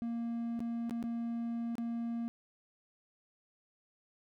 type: tone with dropouts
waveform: triangle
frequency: 233.1 Hz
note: A#3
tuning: in tune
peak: -32 dBFS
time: 0.02-2.28 s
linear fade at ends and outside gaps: 0 ms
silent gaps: 0.593-0.604 / 0.896-0.909 / 1.027-1.039 / 1.754-1.782 s
effects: none